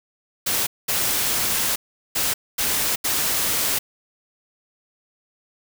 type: noise bursts at uneven times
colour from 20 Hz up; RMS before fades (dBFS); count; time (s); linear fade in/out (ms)
white; -22; 5; 0.46-0.67 / 0.88-1.76 / 2.15-2.34 / 2.58-2.96 / 3.04-3.79; 10
effects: none